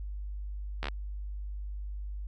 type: slowing click train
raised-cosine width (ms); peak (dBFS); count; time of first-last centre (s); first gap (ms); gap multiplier
0.3; -18; 5; 0.83-0.884; 13; 1.03
effects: added 50 Hz sine -35 dBFS peak until 2.27 s